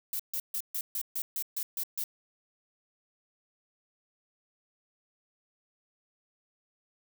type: noise bursts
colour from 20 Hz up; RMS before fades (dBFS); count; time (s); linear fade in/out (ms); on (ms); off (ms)
violet; -33; 10; 0.13-2.04; 2; 65; 140
effects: none